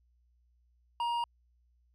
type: tone with hard clipping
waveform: sine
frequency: 945 Hz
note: A#5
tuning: 23 cents sharp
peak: -31 dBFS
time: 1-1.24 s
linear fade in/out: 2 ms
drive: 7 dB
effects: added 60 Hz sine -66 dBFS peak until 1.94 s